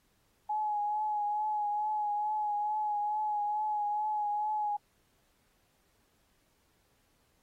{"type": "tone with vibrato", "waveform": "sine", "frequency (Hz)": 841, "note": "G#5", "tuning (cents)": 22, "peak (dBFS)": -29, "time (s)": [0.49, 4.77], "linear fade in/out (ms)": 10, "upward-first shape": "triangle", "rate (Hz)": 2.3, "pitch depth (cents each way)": 34, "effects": ["pink hiss -72 dBFS RMS until 7.42 s", "AAC 48 kbps"]}